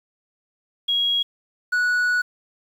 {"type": "tone pair in turn", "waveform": ["sine", "triangle"], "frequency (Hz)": [3300, 1470], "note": ["G#7", "F#6"], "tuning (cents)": [-12, -12], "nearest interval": "octave + major second", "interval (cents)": 1400, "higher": "first", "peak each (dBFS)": [-18, -16], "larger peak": "second", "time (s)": [[0.88, 1.23], [1.72, 2.22]], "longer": "second", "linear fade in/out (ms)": 10, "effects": ["8-bit"]}